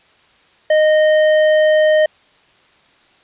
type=tone with hard clipping; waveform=triangle; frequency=618 Hz; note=D#5; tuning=12 cents flat; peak=-11 dBFS; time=0.7-2.06 s; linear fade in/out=5 ms; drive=13 dB; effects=white hiss -52 dBFS RMS until 3.23 s + resampled to 8000 Hz